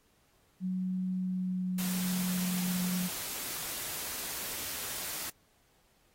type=tone with pitch glide; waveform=sine; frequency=185 to 180.88 Hz; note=F#3 to F#3; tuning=0 to -39 cents; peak=-30 dBFS; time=0.6-3.1 s; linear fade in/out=50 ms; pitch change=-39 cents; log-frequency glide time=1.13-2.67 s
type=noise; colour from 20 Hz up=white; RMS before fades=-38 dBFS; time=1.78-5.3 s; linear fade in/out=5 ms
effects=pink hiss -69 dBFS RMS until 6.14 s + AAC 48 kbps